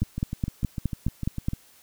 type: two click trains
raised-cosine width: 5 ms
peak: -12 / -17 dBFS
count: 8 / 11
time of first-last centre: 0.02-1.484 / 0.03-1.534 s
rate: 4.78 / 6.65 Hz
effects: white hiss -56 dBFS RMS until 1.82 s